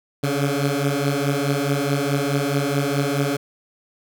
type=beating tone pair; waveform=15% pulse; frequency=138.8 / 143.5 Hz; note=C#3 / D3; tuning=+3 / -40 cents; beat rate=4.7 Hz; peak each=-16 dBFS; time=0.23-3.37 s; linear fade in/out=10 ms; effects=none